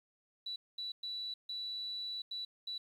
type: tone bursts at uneven times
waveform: sine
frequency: 3949 Hz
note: B7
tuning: 1 cent flat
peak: -38 dBFS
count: 6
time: 0.46-0.56 / 0.78-0.92 / 1.03-1.34 / 1.49-2.22 / 2.31-2.45 / 2.67-2.78 s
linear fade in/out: 5 ms
effects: 11-bit